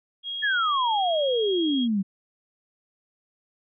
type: tone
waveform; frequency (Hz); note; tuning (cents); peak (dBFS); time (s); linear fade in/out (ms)
sine; 3276; G#7; -24; -29; 0.23-1.88; 50
type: exponential sweep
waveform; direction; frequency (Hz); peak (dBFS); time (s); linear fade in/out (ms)
sine; down; 1770 to 186.6; -21; 0.42-2.03; 20
effects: none